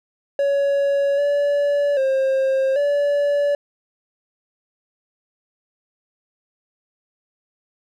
triangle tone with pitch steps, 561 / 574 / 533 / 575 Hz, C#5 / D5 / C5 / D5, +21 / -40 / +32 / -37 cents, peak -14 dBFS, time 0.39-3.55 s, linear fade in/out 2 ms, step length 790 ms, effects none

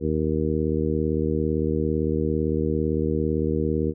harmonic tone, 77.78 Hz, D#2, in tune, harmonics 1 / 2 / 3 / 4 / 5 / 6, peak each -28 / -28 / -28 / -28 / -28 / -28 dBFS, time 0-3.94 s, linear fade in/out 50 ms, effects none

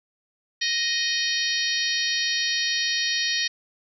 harmonic tone with a mistuned harmonic, 622.3 Hz, D#5, in tune, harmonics 3 / 4 / 5 / 6 / 7 / 8 / 9, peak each -28 / -32 / -31 / -30 / -28 / -34 / -30 dBFS, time 0.61-3.48 s, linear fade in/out 10 ms, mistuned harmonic 8, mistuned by -28 cents, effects none

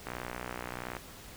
click train, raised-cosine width 0.5 ms, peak -22 dBFS, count 56, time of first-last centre 0.07-0.967 s, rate 61.3 Hz, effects pink hiss -49 dBFS RMS until 1.36 s

